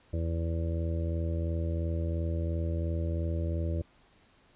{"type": "harmonic tone", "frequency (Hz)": 82.9, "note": "E2", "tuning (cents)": 10, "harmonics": [1, 2, 3, 4, 5, 6, 7], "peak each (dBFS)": [-29, -38, -46, -39, -48, -44, -42], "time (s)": [0.13, 3.82], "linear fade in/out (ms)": 5, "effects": ["pink hiss -63 dBFS RMS until 4.55 s", "resampled to 8000 Hz"]}